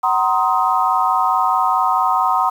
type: chord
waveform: sine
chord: C half-diminished seventh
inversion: second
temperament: just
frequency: 753.5 / 941.9 / 1046.5 / 1255.8 Hz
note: Gb5 / Bb5 / C6 / Eb6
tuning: +31 / +18 / 0 / +16 cents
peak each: -19 dBFS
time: 0.03-2.5 s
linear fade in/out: 10 ms
effects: 7-bit